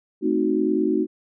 sine chord, A diminished seventh, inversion none, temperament equal, 220 / 261.6 / 311.1 / 370 Hz, A3 / C4 / Eb4 / Gb4, 0 / 0 / 0 / 0 cents, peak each -26 / -26 / -22 / -23 dBFS, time 0.21-1.07 s, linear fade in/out 50 ms, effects none

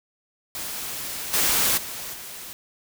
white noise with level steps, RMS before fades -32 / -21 / -34 / -38 dBFS, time 0.55-2.53 s, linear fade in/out 0 ms, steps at 1.33 / 1.77 / 2.13 s, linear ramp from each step 10 ms, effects none

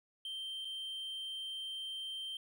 triangle tone with dropouts, 3136 Hz, G7, in tune, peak -38 dBFS, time 0.25-2.37 s, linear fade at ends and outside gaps 2 ms, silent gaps 0.648-0.652 s, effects none

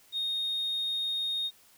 sine tone, 3707 Hz, A#7, 10 cents flat, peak -27 dBFS, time 0.12-1.51 s, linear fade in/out 50 ms, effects tanh soft clip ceiling -26 dBFS + white hiss -60 dBFS RMS until 1.77 s

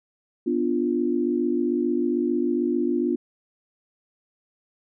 sine chord, B diminished, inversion none, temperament equal, 246.9 / 293.7 / 349.2 Hz, B3 / D4 / F4, 0 / 0 / 0 cents, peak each -25 / -26 / -24 dBFS, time 0.46-3.16 s, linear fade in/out 10 ms, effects none

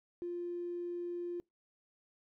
triangle tone with tanh clipping, 349.2 Hz, F4, in tune, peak -36 dBFS, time 0.22-1.4 s, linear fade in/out 0 ms, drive 2 dB, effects noise-tail reverb RT60 0.2 s tail -26 dB re dry

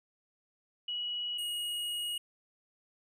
sine / square tone pair in turn, 2921 / 2887 Hz, F#7 / F#7, -23 / -43 cents, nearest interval unison, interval 20 cents, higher first, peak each -33 / -34 dBFS, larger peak first, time 0.88-1.38 / 1.38-2.18 s, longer second, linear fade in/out 5 ms, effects none

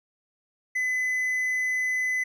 triangle tone, 2014 Hz, B6, 33 cents sharp, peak -22 dBFS, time 0.75-2.24 s, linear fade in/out 10 ms, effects none

